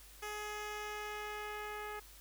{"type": "tone with low-pass filter sweep", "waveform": "10% pulse", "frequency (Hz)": 420.3, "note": "G#4", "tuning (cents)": 21, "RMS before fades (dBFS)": -43, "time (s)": [0.22, 2], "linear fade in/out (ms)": 10, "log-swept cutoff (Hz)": [12000, 2100], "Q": 0.7, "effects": ["added 50 Hz sine -58 dBFS peak until 2.2 s", "white hiss -58 dBFS RMS until 2.2 s"]}